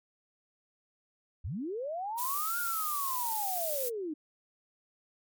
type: linear two-way sweep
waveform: sine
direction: up then down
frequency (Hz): 58.3 to 1435 to 290.2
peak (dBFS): -33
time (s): 1.44-4.14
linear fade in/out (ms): 10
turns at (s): 2.59
type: noise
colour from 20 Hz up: violet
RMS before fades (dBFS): -34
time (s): 2.17-3.9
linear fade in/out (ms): 20
effects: MP3 96 kbps